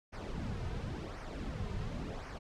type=noise with flanger; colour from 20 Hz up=brown; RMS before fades=-40 dBFS; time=0.12-2.39 s; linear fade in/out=20 ms; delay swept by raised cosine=0.26 to 3.66 ms; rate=0.93 Hz; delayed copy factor=-0.6; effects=low-pass 6000 Hz 12 dB/octave